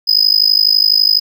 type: tone with amplitude modulation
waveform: triangle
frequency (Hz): 5020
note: D#8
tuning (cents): +15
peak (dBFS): -3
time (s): 0.07-1.2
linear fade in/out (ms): 20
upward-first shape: sine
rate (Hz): 52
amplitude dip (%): 100
effects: none